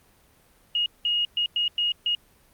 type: tone bursts at uneven times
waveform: sine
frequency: 2871 Hz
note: F7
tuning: 47 cents sharp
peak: -21 dBFS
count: 6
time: 0.75-0.86 / 1.05-1.25 / 1.37-1.46 / 1.56-1.68 / 1.78-1.92 / 2.06-2.15 s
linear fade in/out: 2 ms
effects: pink hiss -59 dBFS RMS until 2.53 s + Opus 32 kbps